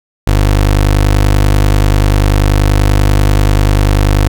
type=tone; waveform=25% pulse; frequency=50.3 Hz; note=G1; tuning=45 cents sharp; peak=-3 dBFS; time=0.27-4.28 s; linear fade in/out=5 ms; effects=none